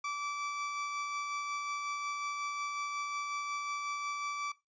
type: tone with tremolo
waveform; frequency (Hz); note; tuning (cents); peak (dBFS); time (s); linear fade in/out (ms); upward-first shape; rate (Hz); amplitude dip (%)
30% pulse; 1159; D6; -23; -31; 0.04-4.52; 5; sine; 5.5; 25
effects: noise-tail reverb RT60 0.2 s tail -18 dB re dry + resampled to 16000 Hz